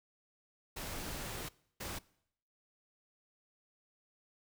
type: noise bursts at uneven times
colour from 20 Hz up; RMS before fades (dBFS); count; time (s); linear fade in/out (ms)
pink; -42; 2; 0.76-1.49 / 1.8-1.99; 10
effects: noise-tail reverb RT60 0.7 s tail -22 dB re dry